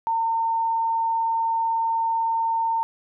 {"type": "tone", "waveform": "sine", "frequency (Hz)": 909, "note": "A#5", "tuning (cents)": -44, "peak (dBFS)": -20, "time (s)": [0.07, 2.83], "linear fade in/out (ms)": 0, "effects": []}